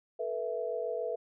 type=chord; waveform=sine; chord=A suspended second; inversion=none; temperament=equal with one note detuned; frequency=440 / 487.1 / 659.3 Hz; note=A4 / B4 / E5; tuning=0 / -24 / 0 cents; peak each=-37 / -35 / -36 dBFS; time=0.19-1.16 s; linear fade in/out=10 ms; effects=none